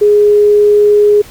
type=tone; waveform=sine; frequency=415.3 Hz; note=G#4; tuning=in tune; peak=-4 dBFS; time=0.01-1.22 s; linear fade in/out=10 ms; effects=pink hiss -36 dBFS RMS until 1.3 s